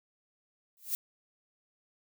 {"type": "noise with exponential growth", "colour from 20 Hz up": "violet", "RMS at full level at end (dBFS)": -28, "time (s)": [0.77, 0.95], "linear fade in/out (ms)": 0, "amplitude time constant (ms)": 38, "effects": []}